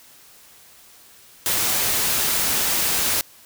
white noise, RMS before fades -21 dBFS, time 1.46-3.21 s, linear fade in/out 0 ms, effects white hiss -49 dBFS RMS until 3.45 s

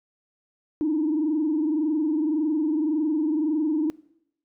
sine tone with frequency modulation, 308 Hz, D#4, 17 cents flat, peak -20 dBFS, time 0.81-3.9 s, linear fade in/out 0 ms, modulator 21.8 Hz, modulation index 0.86, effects noise-tail reverb RT60 0.8 s tail -23 dB re dry + tanh soft clip ceiling -16 dBFS

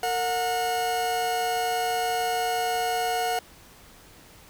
40% pulse tone pair together, 458.1 / 727.2 Hz, A#4 / F#5, -30 / -30 cents, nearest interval minor sixth, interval 800 cents, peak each -30 / -24 dBFS, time 0.03-3.39 s, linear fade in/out 2 ms, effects pink hiss -51 dBFS RMS until 4.49 s

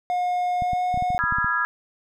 triangle tone with pitch glide, 718 to 725.5 Hz, F5 to F#5, +48 to -34 cents, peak -19 dBFS, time 0.1-1.18 s, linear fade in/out 0 ms, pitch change +18 cents, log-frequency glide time 0.61-0.82 s
clicks, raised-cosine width 5 ms, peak -20 dBFS, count 11, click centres 0.622 / 0.733 / 0.943 / 0.975 / 1.024 / 1.104 / 1.148 / 1.239 / 1.324 / 1.385 / 1.445 s
sine chord, F half-diminished seventh, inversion second, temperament equal with one note detuned, 987.8 / 1244.5 / 1363.4 / 1661.2 Hz, Cb6 / Eb6 / F6 / Ab6, 0 / 0 / -42 / 0 cents, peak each -29 / -28 / -26 / -23 dBFS, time 1.19-1.65 s, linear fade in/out 0 ms
effects none

